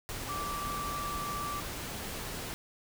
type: tone in noise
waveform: sine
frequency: 1166 Hz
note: D6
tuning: 13 cents flat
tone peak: -35 dBFS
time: 0.29-1.6 s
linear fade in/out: 0 ms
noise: pink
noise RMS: -39 dBFS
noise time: 0.09-2.54 s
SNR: +1 dB
effects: none